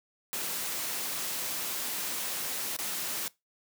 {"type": "noise with dropouts", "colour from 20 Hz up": "white", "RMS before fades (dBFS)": -34, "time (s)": [0.33, 3.28], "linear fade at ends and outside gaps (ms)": 0, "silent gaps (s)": [2.765, 2.788], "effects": ["noise-tail reverb RT60 0.2 s tail -21 dB re dry", "high-pass 150 Hz 12 dB/octave"]}